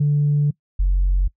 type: tone pair in turn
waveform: sine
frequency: 146.2 / 45.76 Hz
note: D3 / F#1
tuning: -7 / -18 cents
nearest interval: octave + minor sixth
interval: 2011 cents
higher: first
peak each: -13 dBFS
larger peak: neither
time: 0-0.51 / 0.79-1.28 s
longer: first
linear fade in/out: 10 ms
effects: noise-tail reverb RT60 0.1 s tail -22 dB re dry + tanh soft clip ceiling -11 dBFS